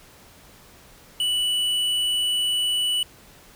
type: tone with tanh clipping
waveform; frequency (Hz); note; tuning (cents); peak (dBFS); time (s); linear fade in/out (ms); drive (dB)
sine; 2960; F#7; 0; -22; 1.2-3.03; 2; 10
effects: pink hiss -50 dBFS RMS until 3.55 s